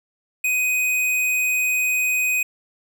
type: tone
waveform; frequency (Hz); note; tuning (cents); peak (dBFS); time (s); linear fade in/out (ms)
square; 2500; D#7; +8; -19; 0.44-2.43; 5
effects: none